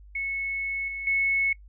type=tone with level steps; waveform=sine; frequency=2199 Hz; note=C#7; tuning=14 cents flat; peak=-27 / -31 / -21 dBFS; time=0.15-1.53 s; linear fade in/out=5 ms; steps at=0.88 / 1.07 s; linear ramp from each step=2 ms; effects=noise-tail reverb RT60 0.1 s tail -24 dB re dry + added 50 Hz sine -46 dBFS peak until 1.68 s